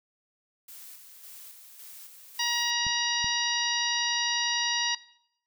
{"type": "noise with tremolo", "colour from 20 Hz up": "blue", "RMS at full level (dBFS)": -46, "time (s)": [0.68, 2.71], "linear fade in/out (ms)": 5, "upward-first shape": "square", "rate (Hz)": 1.8, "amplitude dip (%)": 40}
{"type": "harmonic tone", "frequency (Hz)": 951, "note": "A#5", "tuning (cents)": 34, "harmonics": [1, 2, 3, 4, 5, 6], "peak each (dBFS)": [-33, -33, -33, -33, -33, -33], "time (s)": [2.39, 4.95], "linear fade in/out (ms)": 5}
{"type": "clicks", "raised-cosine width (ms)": 5, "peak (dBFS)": -28, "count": 2, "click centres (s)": [2.867, 3.244]}
{"effects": ["noise-tail reverb RT60 0.7 s tail -18 dB re dry"]}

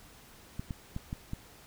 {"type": "clicks", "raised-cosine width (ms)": 5, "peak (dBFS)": -23, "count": 5, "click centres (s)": [0.595, 0.708, 0.964, 1.129, 1.334], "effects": ["pink hiss -55 dBFS RMS until 1.66 s"]}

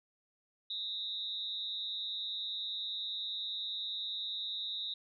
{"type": "tone with amplitude modulation", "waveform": "sine", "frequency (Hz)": 3775, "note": "A#7", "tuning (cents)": 21, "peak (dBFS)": -32, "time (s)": [0.7, 4.94], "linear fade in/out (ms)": 5, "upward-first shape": "sine", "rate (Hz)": 210, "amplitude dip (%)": 90, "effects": []}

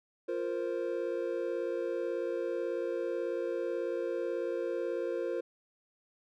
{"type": "chord", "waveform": "triangle", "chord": "F suspended fourth", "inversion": "none", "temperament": "just", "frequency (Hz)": [349.2, 465.6, 523.8], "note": ["F4", "Bb4", "C5"], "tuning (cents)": [0, -2, 2], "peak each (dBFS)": -34, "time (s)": [0.28, 5.41], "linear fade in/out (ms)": 10, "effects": []}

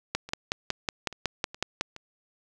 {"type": "two click trains", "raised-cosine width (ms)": 0.2, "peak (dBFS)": [-24, -9], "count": [5, 10], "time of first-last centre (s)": [[0.29, 1.964], [0.15, 1.811]], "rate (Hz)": [2.39, 5.42], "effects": []}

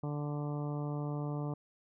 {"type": "harmonic tone", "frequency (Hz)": 146.83, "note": "D3", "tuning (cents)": 0, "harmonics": [1, 2, 3, 4, 5, 6, 7, 8], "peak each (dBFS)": [-35, -41, -45, -47, -49, -51, -52, -53], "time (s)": [0.03, 1.54], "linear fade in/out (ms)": 5, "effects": []}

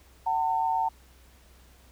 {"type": "tone pair together", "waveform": "sine", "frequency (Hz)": [755.3, 902], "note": ["F#5", "A5"], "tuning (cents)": [35, 43], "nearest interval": "minor third", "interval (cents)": 308, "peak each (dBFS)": [-28, -25], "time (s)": [0.26, 0.89], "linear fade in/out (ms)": 10, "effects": ["added 63 Hz sine -55 dBFS peak until 1.91 s", "pink hiss -59 dBFS RMS until 1.91 s"]}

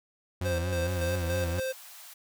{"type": "tone with vibrato", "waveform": "40% pulse", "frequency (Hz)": 87.5, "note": "F2", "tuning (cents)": 4, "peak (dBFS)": -28, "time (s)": [0.41, 1.6], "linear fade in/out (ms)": 5, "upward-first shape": "sine", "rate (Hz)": 4.4, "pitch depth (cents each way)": 94}
{"type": "tone with tremolo", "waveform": "square", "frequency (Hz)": 523.3, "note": "C5", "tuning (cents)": 0, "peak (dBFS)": -30, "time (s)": [0.44, 1.73], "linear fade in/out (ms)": 20, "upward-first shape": "square", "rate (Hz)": 3.5, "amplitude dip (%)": 55}
{"type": "high-pass noise", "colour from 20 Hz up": "white", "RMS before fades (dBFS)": -48, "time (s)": [0.87, 2.14], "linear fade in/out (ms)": 10, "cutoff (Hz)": 610, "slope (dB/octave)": 48}
{"effects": []}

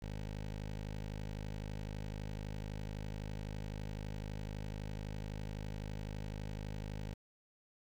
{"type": "tone with notch filter", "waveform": "15% pulse", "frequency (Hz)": 51.91, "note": "G#1", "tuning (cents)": 0, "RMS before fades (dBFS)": -43, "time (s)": [0.02, 7.14], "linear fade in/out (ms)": 5, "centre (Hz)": 1200, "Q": 1.8, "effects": ["low-pass 6000 Hz 12 dB/octave", "10-bit"]}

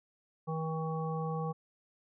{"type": "harmonic tone", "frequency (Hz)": 159.9, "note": "D#3", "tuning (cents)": 48, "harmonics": [1, 3, 5, 7], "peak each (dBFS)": [-34, -39, -41, -42], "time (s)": [0.47, 1.53], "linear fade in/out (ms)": 20, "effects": []}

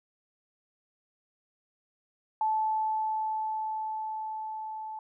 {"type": "tone with level ramp", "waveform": "sine", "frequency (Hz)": 871, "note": "A5", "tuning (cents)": -18, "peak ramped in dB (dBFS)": [-24, -36], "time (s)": [2.41, 4.99], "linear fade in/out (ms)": 2, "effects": []}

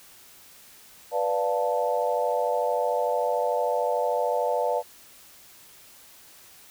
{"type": "chord", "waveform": "sine", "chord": "B half-diminished seventh", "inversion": "none", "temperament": "equal", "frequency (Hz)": [493.9, 587.3, 698.5, 880], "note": ["B4", "D5", "F5", "A5"], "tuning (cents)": [0, 0, 0, 0], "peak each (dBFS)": [-27, -27, -29, -29], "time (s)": [1.11, 4.83], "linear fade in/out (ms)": 50, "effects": ["white hiss -51 dBFS RMS until 6.7 s"]}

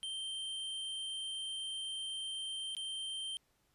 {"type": "tone with dropouts", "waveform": "square", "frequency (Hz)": 3136, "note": "G7", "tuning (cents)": 0, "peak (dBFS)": -39, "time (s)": [0.03, 3.37], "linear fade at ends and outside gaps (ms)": 0, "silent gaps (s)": [2.75, 2.767], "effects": ["pink hiss -75 dBFS RMS until 3.74 s", "resampled to 32000 Hz"]}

